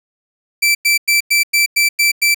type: tone bursts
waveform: sawtooth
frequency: 2332 Hz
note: D7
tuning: 13 cents flat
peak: -7 dBFS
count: 8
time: 0.62-2.346 s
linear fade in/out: 10 ms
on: 130 ms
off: 98 ms
effects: none